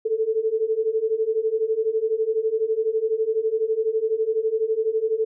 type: beating tone pair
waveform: sine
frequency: 434.7 / 446.7 Hz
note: A4 / A4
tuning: -21 / +26 cents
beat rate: 12 Hz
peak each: -24 / -22 dBFS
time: 0.05-5.25 s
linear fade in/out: 10 ms
effects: none